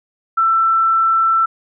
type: tone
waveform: sine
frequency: 1335 Hz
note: E6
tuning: 22 cents sharp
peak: -11 dBFS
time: 0.37-1.46 s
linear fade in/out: 10 ms
effects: none